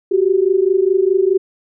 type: tone pair together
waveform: sine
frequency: 368.3 / 393.1 Hz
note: F#4 / G4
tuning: -8 / +5 cents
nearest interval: minor second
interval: 113 cents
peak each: -14 dBFS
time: 0.11-1.38 s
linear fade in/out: 10 ms
effects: none